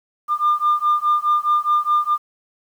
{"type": "beating tone pair", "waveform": "sine", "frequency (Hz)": [1200, 1204.8], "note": ["D6", "D6"], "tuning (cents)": [37, 44], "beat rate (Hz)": 4.8, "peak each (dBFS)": -17, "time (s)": [0.28, 2.18], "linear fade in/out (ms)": 50, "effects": ["tanh soft clip ceiling -10 dBFS", "8-bit"]}